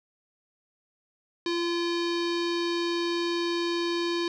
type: tone with low-pass filter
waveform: square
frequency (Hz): 342.8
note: F4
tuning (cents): -32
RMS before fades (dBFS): -28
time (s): 1.46-4.28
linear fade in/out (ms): 2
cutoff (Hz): 4300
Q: 3.4
effects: none